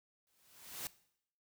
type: noise with exponential growth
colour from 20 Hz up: white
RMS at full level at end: -40 dBFS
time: 0.27-0.87 s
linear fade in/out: 0 ms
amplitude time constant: 130 ms
effects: noise-tail reverb RT60 0.7 s tail -19 dB re dry